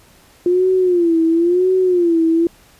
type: tone with vibrato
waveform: sine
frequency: 349.2 Hz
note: F4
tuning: in tune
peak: -11 dBFS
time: 0.46-2.47 s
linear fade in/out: 2 ms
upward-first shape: sine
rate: 0.97 Hz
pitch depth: 120 cents each way
effects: pink hiss -49 dBFS RMS until 2.79 s + resampled to 32000 Hz